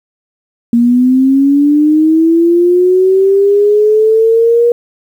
sine linear sweep, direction up, 233.1 to 477.8 Hz, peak -5 dBFS, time 0.73-4.72 s, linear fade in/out 2 ms, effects 7-bit

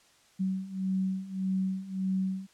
sine beating tone pair, 188.3 / 190 Hz, F#3 / F#3, +31 / +46 cents, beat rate 1.7 Hz, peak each -33 / -30 dBFS, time 0.39-2.47 s, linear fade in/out 20 ms, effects white hiss -62 dBFS RMS until 2.53 s + low-pass 8000 Hz 12 dB/octave

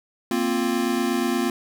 square chord, Bb suspended second, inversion none, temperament equal, 233.1 / 261.6 / 349.2 Hz, Bb3 / C4 / F4, 0 / 0 / 0 cents, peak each -26 dBFS, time 0.31-1.5 s, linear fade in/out 2 ms, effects none

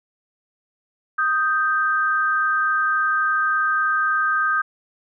sine tone pair together, 1244.5 / 1568 Hz, D#6 / G6, 0 / 0 cents, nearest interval major third, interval 400 cents, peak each -20 dBFS, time 1.18-4.62 s, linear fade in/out 10 ms, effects none

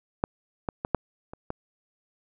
clicks, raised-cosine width 1 ms, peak -9 / -14 / -15 / -7 / -25 / -17 dBFS, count 6, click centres 0.239 / 0.688 / 0.849 / 0.947 / 1.335 / 1.504 s, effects none

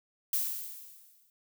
violet noise with exponential decay, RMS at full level -28 dBFS, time 0.33-1.3 s, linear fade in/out 2 ms, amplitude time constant 210 ms, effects none

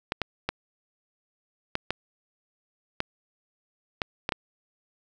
clicks, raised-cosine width 0.3 ms, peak -10 dBFS, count 9, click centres 0.121 / 0.217 / 0.49 / 1.754 / 1.906 / 3.004 / 4.018 / 4.291 / 4.322 s, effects none

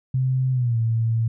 sine tone with pitch glide, 130 to 113.83 Hz, C3 to A#2, -11 to -41 cents, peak -18 dBFS, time 0.14-1.28 s, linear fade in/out 5 ms, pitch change -230 cents, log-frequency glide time 0.52-0.78 s, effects none

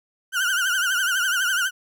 35% pulse tone with vibrato, 1482 Hz, F#6, 2 cents sharp, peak -18 dBFS, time 0.32-1.71 s, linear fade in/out 50 ms, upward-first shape triangle, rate 12 Hz, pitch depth 130 cents each way, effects none

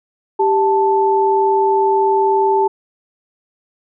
sine tone pair together, 392 / 879.5 Hz, G4 / A5, 0 / -1 cents, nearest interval octave + major second, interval 1399 cents, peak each -14 dBFS, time 0.39-2.68 s, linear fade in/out 10 ms, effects none

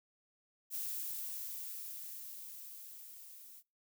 violet noise with level ramp, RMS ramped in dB -39 to -55 dBFS, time 0.7-3.63 s, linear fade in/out 50 ms, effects noise-tail reverb RT60 0.3 s tail -26 dB re dry

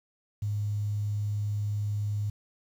sine tone, 103.83 Hz, G#2, in tune, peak -27 dBFS, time 0.42-2.3 s, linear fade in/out 5 ms, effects 9-bit

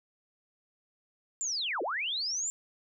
sine linear two-way sweep, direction down then up, 7420 to 310 to 7420 Hz, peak -30 dBFS, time 1.41-2.5 s, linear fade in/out 0 ms, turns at 1.82 s, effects none

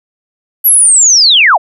sine linear sweep, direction down, 11840 to 556 Hz, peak -3 dBFS, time 0.64-1.58 s, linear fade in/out 20 ms, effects none

